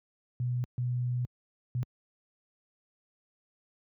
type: tone bursts at uneven times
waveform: sine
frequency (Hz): 123.47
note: B2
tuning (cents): 0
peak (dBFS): -27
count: 3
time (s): 0.4-0.64 / 0.78-1.25 / 1.75-1.83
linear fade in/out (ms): 0
effects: high-pass 80 Hz 12 dB/octave